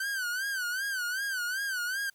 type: tone with vibrato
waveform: 45% pulse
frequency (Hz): 1528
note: G6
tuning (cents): -45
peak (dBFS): -30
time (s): 0-2.1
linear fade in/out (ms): 5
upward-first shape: sine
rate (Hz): 2.6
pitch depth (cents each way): 120
effects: white hiss -67 dBFS RMS until 2.14 s